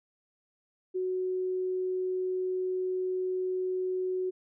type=tone; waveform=sine; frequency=370 Hz; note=F#4; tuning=in tune; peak=-28 dBFS; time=0.94-4.31 s; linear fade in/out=20 ms; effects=none